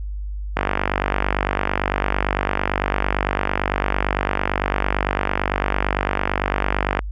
click train, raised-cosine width 0.5 ms, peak -3 dBFS, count 315, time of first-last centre 0.57-6.991 s, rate 48.9 Hz, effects added 50 Hz sine -25 dBFS peak until 7.11 s

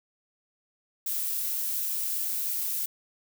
violet noise, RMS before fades -30 dBFS, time 1.06-2.86 s, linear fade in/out 5 ms, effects none

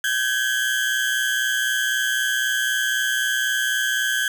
35% pulse tone pair together, 1543 / 1666.9 Hz, G6 / G#6, -28 / +6 cents, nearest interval minor second, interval 134 cents, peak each -21 dBFS, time 0.04-4.28 s, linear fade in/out 2 ms, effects none

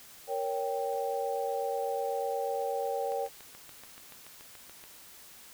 sine chord, G diminished, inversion first, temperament equal, 466.2 / 554.4 / 784 Hz, Bb4 / Db5 / G5, 0 / 0 / 0 cents, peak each -34 dBFS, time 0.27-3.29 s, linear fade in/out 50 ms
click train, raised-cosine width 0.3 ms, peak -33 dBFS, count 13, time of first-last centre 3.12-4.839 s, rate 6.98 Hz
effects white hiss -52 dBFS RMS until 5.53 s

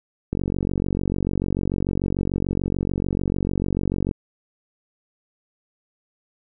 click train, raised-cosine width 3 ms, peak -10 dBFS, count 178, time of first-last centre 0.33-4.112 s, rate 46.8 Hz, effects none

